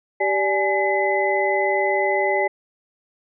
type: tone cluster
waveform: sine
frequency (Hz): 389.2 / 585 / 837 / 2022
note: G4 / D5 / G#5 / B6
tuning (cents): -12 / -7 / +13 / +40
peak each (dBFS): -23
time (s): 0.2-2.48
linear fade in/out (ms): 10
effects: none